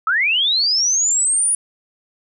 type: linear sweep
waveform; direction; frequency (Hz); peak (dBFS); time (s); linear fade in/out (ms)
sine; up; 1246 to 9800; -14; 0.07-1.55; 2
effects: none